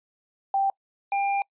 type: tone pair in turn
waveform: sine / square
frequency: 784 / 796.8 Hz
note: G5 / G5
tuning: 0 / +28 cents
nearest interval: unison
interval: 28 cents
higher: second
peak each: -20 / -23 dBFS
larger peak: first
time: 0.54-0.7 / 1.12-1.42 s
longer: second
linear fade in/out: 2 ms
effects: noise-tail reverb RT60 0.1 s tail -26 dB re dry + resampled to 8000 Hz